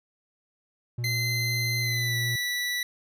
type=tone with vibrato; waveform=triangle; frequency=119.5 Hz; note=A#2; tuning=43 cents sharp; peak=-26 dBFS; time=0.98-2.36 s; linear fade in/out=5 ms; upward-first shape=sine; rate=4 Hz; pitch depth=9 cents each way
type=tone with pitch glide; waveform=25% pulse; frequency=2064 to 1961.7 Hz; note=C7 to B6; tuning=-24 to -12 cents; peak=-23 dBFS; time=1.04-2.83 s; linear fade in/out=2 ms; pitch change=-88 cents; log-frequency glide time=1.8-2.16 s
effects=none